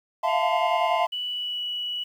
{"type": "chord", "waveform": "triangle", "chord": "F major seventh", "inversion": "third", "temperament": "equal with one note detuned", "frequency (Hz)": [659.3, 698.5, 880, 1025], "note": ["E5", "F5", "A5", "C6"], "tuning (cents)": [0, 0, 0, -36], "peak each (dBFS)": -25, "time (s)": [0.23, 1.07], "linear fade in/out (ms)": 10}
{"type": "harmonic tone", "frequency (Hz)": 709, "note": "F5", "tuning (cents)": 26, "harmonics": [1, 3, 4], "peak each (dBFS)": [-29, -34, -35], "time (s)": [0.27, 1.06], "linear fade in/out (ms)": 20}
{"type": "tone with pitch glide", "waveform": "sine", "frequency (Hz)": [2960, 2941], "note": ["F#7", "F#7"], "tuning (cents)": [0, -11], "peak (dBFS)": -27, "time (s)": [1.12, 2.04], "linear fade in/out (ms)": 10, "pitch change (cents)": -11, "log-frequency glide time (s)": [1.25, 1.63]}
{"effects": ["9-bit"]}